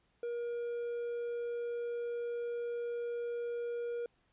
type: tone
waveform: triangle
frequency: 474.9 Hz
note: A#4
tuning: 32 cents sharp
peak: -33 dBFS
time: 0.23-4.06 s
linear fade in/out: 2 ms
effects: pink hiss -74 dBFS RMS until 4.32 s + resampled to 8000 Hz